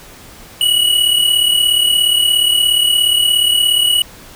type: tone pair together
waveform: square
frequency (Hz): 2895 / 2932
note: F#7 / F#7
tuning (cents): -38 / -16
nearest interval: unison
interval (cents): 22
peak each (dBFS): -17 / -12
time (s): 0.61-4.02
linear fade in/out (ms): 2
effects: pink hiss -38 dBFS RMS until 4.35 s